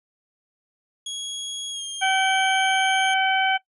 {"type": "tone with pitch glide", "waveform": "sawtooth", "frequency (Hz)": [3322, 3216], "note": ["G#7", "G7"], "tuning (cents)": [0, 44], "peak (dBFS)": -26, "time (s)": [1.06, 3.14], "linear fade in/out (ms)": 5, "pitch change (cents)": -56, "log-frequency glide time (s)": [1.7, 1.84]}
{"type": "harmonic tone", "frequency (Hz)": 765, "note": "G5", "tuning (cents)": -42, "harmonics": [1, 2, 3, 4], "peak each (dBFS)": [-21, -24, -26, -27], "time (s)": [2.01, 3.58], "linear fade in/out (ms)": 20}
{"effects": ["noise-tail reverb RT60 0.1 s tail -18 dB re dry", "resampled to 24000 Hz"]}